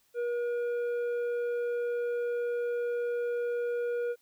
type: tone with tanh clipping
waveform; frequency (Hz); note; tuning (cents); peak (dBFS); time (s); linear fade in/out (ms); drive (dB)
triangle; 479.1; A#4; +47; -30; 0.14-4.16; 50; 11
effects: white hiss -69 dBFS RMS until 4.21 s